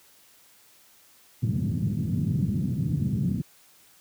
pink band-pass noise, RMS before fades -26 dBFS, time 1.42-3.42 s, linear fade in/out 10 ms, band 110 to 200 Hz, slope 24 dB/octave, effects white hiss -57 dBFS RMS until 4 s + high-pass 60 Hz 12 dB/octave

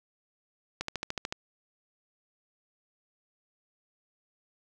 click train, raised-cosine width 0.2 ms, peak -15 dBFS, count 8, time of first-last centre 0.81-1.325 s, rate 13.6 Hz, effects none

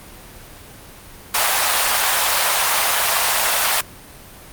pink high-pass noise, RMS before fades -17 dBFS, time 1.34-3.81 s, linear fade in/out 5 ms, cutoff 690 Hz, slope 24 dB/octave, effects pink hiss -40 dBFS RMS until 4.52 s + Opus 32 kbps

